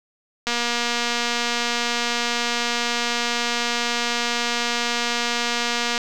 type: click train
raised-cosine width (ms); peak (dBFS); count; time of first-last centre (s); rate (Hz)
0.2; -6; 1312; 0.47-5.978; 238
effects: none